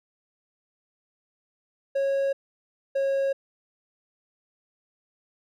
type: tone pair in turn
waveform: triangle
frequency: 549 / 546.2 Hz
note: C#5 / C#5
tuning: -17 / -26 cents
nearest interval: unison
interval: 9 cents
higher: first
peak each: -20 dBFS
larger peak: neither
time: 1.95-2.33 / 2.95-3.33 s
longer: neither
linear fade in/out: 10 ms
effects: none